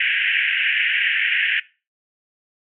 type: band-pass noise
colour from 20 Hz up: pink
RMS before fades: -20 dBFS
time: 0-1.6 s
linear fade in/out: 5 ms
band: 1600 to 3000 Hz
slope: 96 dB/octave
effects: noise-tail reverb RT60 0.3 s tail -19 dB re dry